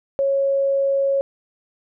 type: tone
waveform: sine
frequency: 550 Hz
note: C#5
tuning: 14 cents flat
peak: -16 dBFS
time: 0.19-1.21 s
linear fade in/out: 0 ms
effects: none